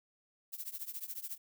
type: noise with tremolo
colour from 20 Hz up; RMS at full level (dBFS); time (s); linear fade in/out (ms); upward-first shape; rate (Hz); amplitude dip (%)
violet; -39; 0.52-1.38; 20; triangle; 14; 95
effects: none